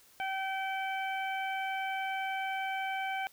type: harmonic tone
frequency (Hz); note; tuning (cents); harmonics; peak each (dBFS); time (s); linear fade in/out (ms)
770; G5; -31; 1 / 2 / 3 / 4; -34 / -39 / -39 / -46; 0.2-3.27; 0
effects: white hiss -61 dBFS RMS until 3.32 s